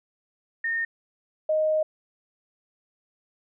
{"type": "tone pair in turn", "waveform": "sine", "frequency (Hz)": [1832, 622], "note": ["A#6", "D#5"], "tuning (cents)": [-31, -1], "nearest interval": "octave + perfect fifth", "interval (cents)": 1870, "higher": "first", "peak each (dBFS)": [-24, -20], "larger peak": "second", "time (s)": [[0.64, 0.85], [1.49, 1.83]], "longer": "second", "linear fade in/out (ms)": 5, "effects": []}